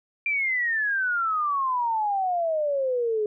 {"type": "exponential sweep", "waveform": "sine", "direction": "down", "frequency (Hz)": [2384, 415.3], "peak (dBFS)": -22, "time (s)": [0.26, 3.26], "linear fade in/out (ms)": 2, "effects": []}